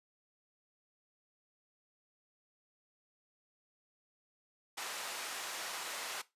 pink band-pass noise, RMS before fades -42 dBFS, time 4.77-6.22 s, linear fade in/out 10 ms, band 770 to 11000 Hz, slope 12 dB/octave, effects noise-tail reverb RT60 0.2 s tail -17 dB re dry + resampled to 32000 Hz

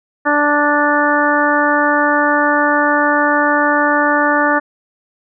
harmonic tone, 293.3 Hz, D4, 2 cents flat, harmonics 1 / 2 / 3 / 4 / 5 / 6, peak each -18 / -18 / -18 / -18 / -18 / -18 dBFS, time 0.25-4.6 s, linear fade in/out 20 ms, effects none

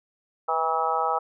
harmonic tone with a mistuned harmonic, 161.2 Hz, E3, 38 cents flat, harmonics 3 / 4 / 5 / 6 / 7 / 8, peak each -31 / -32 / -26 / -30 / -33 / -27 dBFS, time 0.48-1.19 s, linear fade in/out 10 ms, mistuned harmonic 3, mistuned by +28 cents, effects none

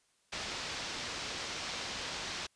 white low-pass noise, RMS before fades -40 dBFS, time 0.32-2.47 s, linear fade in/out 10 ms, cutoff 5600 Hz, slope 24 dB/octave, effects white hiss -72 dBFS RMS until 2.55 s + resampled to 22050 Hz

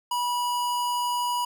square tone, 974 Hz, B5, 24 cents flat, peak -25 dBFS, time 0.11-1.45 s, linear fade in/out 5 ms, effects none

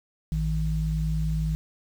sine tone pair together, 55.61 / 157.3 Hz, A1 / D#3, +19 / +19 cents, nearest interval octave + tritone, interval 1800 cents, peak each -26 dBFS, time 0.32-1.55 s, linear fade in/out 0 ms, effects 8-bit

